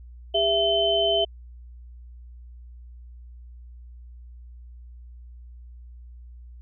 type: tone cluster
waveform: sine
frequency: 401.3 / 665 / 3068 Hz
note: G4 / E5 / G7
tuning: +41 / +15 / -38 cents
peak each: -26 / -22 / -23 dBFS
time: 0.34-1.25 s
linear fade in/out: 10 ms
effects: added 60 Hz sine -41 dBFS peak until 6.61 s